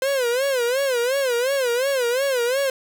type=tone with vibrato; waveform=45% pulse; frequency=513 Hz; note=C5; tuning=34 cents flat; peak=-19 dBFS; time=0.02-2.7 s; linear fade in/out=2 ms; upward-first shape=sine; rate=2.8 Hz; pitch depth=150 cents each way; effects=none